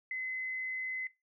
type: tone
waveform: sine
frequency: 2039 Hz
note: C7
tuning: 45 cents flat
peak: -34 dBFS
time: 0.11-1.07 s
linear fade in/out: 2 ms
effects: noise-tail reverb RT60 0.2 s tail -17 dB re dry